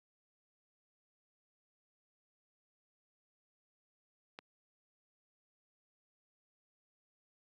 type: click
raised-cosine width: 0.3 ms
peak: -29 dBFS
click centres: 4.389 s
effects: high-pass 200 Hz 12 dB/octave